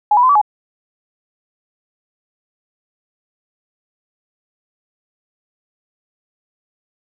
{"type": "tone with pitch steps", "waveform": "sine", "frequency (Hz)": [837, 979, 1025, 1148, 842], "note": ["G#5", "B5", "C6", "D6", "G#5"], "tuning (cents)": [13, -15, -36, -40, 24], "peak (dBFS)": -8, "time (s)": [0.11, 0.415], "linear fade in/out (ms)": 5, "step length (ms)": 61, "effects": []}